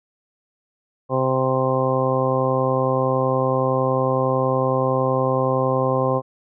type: harmonic tone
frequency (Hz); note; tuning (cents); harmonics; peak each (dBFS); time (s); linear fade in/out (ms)
130.81; C3; 0; 1 / 2 / 3 / 4 / 5 / 6 / 7 / 8; -24 / -27 / -26 / -21 / -30 / -28 / -33 / -25; 1.09-6.22; 50
effects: none